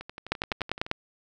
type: two click trains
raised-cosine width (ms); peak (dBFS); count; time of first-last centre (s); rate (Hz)
0.3; -9 / -23; 7 / 11; 0.32-0.914 / 0.01-0.865; 10.1 / 11.7
effects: none